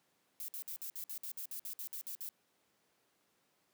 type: noise bursts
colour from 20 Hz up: violet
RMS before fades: -43 dBFS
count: 14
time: 0.4-2.29 s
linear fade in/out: 0 ms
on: 83 ms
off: 56 ms
effects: pink hiss -75 dBFS RMS until 3.73 s + high-pass 200 Hz 12 dB/octave